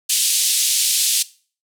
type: band-pass noise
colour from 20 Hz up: white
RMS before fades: -18 dBFS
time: 0.09-1.23 s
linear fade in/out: 10 ms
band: 3000 to 11000 Hz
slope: 24 dB/octave
effects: noise-tail reverb RT60 0.4 s tail -19 dB re dry